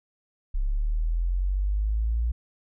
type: linear sweep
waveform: sine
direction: up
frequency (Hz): 33 to 58.9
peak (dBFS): -22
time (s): 0.54-2.32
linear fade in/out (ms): 10
effects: none